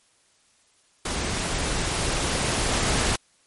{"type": "noise with level ramp", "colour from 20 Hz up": "pink", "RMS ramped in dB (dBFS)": [-28, -22], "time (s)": [1.05, 3.16], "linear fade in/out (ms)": 5, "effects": ["white hiss -62 dBFS RMS until 3.46 s", "MP3 48 kbps"]}